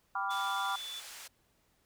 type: chord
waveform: sine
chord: G dominant seventh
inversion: none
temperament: equal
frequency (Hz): 784 / 987.8 / 1174.7 / 1396.9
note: G5 / B5 / D6 / F6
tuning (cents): 0 / 0 / 0 / 0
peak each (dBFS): -37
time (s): 0.15-0.76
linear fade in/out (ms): 5
type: tone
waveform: sine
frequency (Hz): 3474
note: A7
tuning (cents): -23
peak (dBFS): -40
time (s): 0.29-1.01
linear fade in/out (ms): 20
type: band-pass noise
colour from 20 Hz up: white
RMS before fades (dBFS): -48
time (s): 0.3-1.28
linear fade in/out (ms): 10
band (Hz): 750 to 8500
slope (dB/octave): 12
effects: pink hiss -72 dBFS RMS until 1.85 s